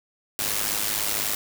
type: noise with amplitude modulation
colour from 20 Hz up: white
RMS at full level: -23 dBFS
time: 0.39-1.35 s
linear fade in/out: 0 ms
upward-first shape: sine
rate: 104 Hz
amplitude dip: 70%
effects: none